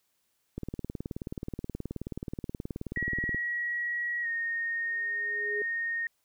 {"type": "click train", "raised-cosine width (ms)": 3, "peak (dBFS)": -22, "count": 53, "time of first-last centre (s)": [0.58, 3.346], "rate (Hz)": 18.8}
{"type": "tone with pitch glide", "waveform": "sine", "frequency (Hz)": [1913, 1850], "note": ["A#6", "A#6"], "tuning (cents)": [44, -14], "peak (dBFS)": -29, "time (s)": [2.96, 6.07], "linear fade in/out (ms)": 2, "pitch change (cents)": -58, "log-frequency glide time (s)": [4.22, 4.27]}
{"type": "tone with exponential growth", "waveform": "sine", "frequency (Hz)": 415.3, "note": "G#4", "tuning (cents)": 0, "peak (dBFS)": -30, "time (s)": [4.74, 5.62], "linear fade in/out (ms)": 2, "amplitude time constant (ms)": 190}
{"effects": ["white hiss -75 dBFS RMS until 6.24 s"]}